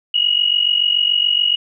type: tone pair together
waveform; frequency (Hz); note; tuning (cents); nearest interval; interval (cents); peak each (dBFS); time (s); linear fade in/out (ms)
sine; 2872 / 2919; F7 / F#7; +48 / -24; unison; 28; -16; 0.14-1.56; 5
effects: none